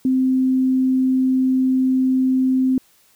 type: tone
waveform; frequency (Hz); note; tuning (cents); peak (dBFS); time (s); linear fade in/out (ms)
sine; 259.8; C4; -12; -14; 0.05-2.78; 2
effects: white hiss -56 dBFS RMS until 3.15 s